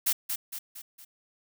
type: noise with echo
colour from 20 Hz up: blue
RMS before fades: -25 dBFS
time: 0.06-0.13 s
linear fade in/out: 10 ms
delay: 230 ms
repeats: 4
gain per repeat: -6 dB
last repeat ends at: 1.05 s
effects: none